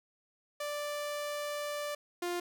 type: tone pair in turn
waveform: sawtooth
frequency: 587.3 / 351.2 Hz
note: D5 / F4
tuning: 0 / +10 cents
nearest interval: major sixth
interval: 890 cents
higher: first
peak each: -31 / -29 dBFS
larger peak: second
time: 0.6-1.95 / 2.22-2.4 s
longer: first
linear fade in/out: 5 ms
effects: none